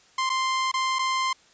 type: tone with dropouts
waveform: sawtooth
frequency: 1046.5 Hz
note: C6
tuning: in tune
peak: -19 dBFS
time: 0.18-1.33 s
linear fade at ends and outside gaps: 5 ms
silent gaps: 0.294-0.299 / 0.716-0.739 / 0.987-0.991 s
effects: white hiss -57 dBFS RMS until 1.53 s + resampled to 16000 Hz